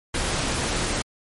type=noise; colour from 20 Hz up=pink; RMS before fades=-25 dBFS; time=0.14-1.02 s; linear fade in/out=5 ms; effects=MP3 48 kbps